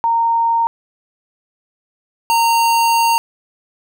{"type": "tone pair in turn", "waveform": ["sine", "square"], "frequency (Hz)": [923, 923], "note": ["A#5", "A#5"], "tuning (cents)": [-17, -17], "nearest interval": "unison", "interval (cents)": 0, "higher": "neither", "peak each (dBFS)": -12, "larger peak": "neither", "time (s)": [[0.04, 0.67], [2.3, 3.18]], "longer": "second", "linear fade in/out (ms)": 0, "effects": []}